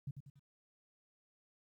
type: tone with echo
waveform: sine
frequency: 138.59 Hz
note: C#3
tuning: in tune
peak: -38 dBFS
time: 0.07-0.11 s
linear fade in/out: 5 ms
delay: 95 ms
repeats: 3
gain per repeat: -7 dB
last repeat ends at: 0.395 s
effects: 13-bit